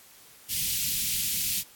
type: band-stop noise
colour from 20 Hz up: white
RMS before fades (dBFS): -28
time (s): 0.48-1.64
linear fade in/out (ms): 50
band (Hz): 210 to 2500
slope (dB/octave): 24
effects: white hiss -53 dBFS RMS until 1.75 s + AAC 64 kbps